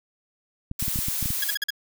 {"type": "clicks", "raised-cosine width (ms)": 5, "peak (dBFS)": -18, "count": 9, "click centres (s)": [0.714, 0.826, 0.881, 0.959, 0.989, 1.084, 1.227, 1.258, 1.305]}
{"type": "noise", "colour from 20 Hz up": "blue", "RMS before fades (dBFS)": -28, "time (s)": [0.79, 1.55], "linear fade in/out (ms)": 5}
{"type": "tone bursts", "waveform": "20% pulse", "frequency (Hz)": 1661.2, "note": "G#6", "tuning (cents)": 0, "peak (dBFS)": -18, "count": 5, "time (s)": [1.42, 1.705], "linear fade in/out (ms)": 5, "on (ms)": 21, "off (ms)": 45}
{"effects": []}